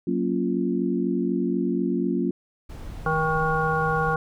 sine chord, Gb major seventh, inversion none, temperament equal, 185 / 233.1 / 277.2 / 349.2 Hz, Gb3 / Bb3 / Db4 / F4, 0 / 0 / 0 / 0 cents, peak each -27 dBFS, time 0.07-2.31 s, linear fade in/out 5 ms
brown noise, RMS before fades -36 dBFS, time 2.69-4.15 s, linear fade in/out 10 ms
harmonic tone, 158.3 Hz, D#3, 30 cents sharp, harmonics 1 / 3 / 5 / 7 / 9, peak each -27 / -27 / -27 / -27 / -27 dBFS, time 3.06-4.16 s, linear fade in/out 2 ms
effects none

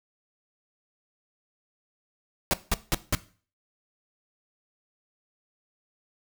pink noise bursts, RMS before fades -23 dBFS, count 4, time 2.51-3.15 s, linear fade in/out 0 ms, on 25 ms, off 180 ms, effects noise-tail reverb RT60 0.4 s tail -17 dB re dry

